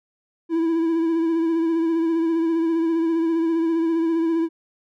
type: tone with vibrato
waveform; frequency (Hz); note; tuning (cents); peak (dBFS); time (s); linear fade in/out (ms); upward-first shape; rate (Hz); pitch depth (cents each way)
triangle; 329.3; E4; -2; -16; 0.49-4.49; 50; sine; 15; 34
effects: none